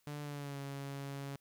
sawtooth tone with pitch glide, 146.83 to 139.23 Hz, D3 to C#3, 0 to +8 cents, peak -37 dBFS, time 0.07-1.36 s, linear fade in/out 0 ms, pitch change -92 cents, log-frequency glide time 0.22-0.59 s, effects white hiss -75 dBFS RMS until 1.4 s

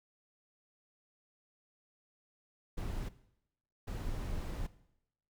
brown noise bursts at uneven times, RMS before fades -38 dBFS, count 2, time 2.77-3.09 / 3.87-4.67 s, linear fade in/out 10 ms, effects noise-tail reverb RT60 0.8 s tail -17 dB re dry

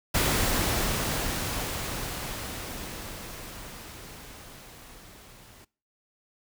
pink noise with level ramp, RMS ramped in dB -24 to -52 dBFS, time 0.14-5.65 s, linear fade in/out 10 ms, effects noise-tail reverb RT60 0.4 s tail -23 dB re dry

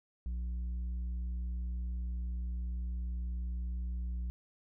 sine tone with tanh clipping, 60.2 Hz, B1, 44 cents flat, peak -35 dBFS, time 0.26-4.3 s, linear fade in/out 0 ms, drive 5 dB, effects none

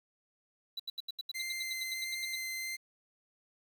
triangle tone bursts, 3951 Hz, B7, in tune, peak -34 dBFS, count 16, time 0.77-2.356 s, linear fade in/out 5 ms, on 26 ms, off 78 ms
sawtooth tone with vibrato, 2081 Hz, C7, 10 cents flat, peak -33 dBFS, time 1.34-2.77 s, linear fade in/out 20 ms, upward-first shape sine, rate 1.5 Hz, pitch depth 8 cents each way
effects 10-bit

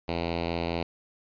5% pulse tone with notch filter, 84.6 Hz, E2, 45 cents sharp, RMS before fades -30 dBFS, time 0.08-0.83 s, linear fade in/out 5 ms, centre 1200 Hz, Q 1.7, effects resampled to 11025 Hz

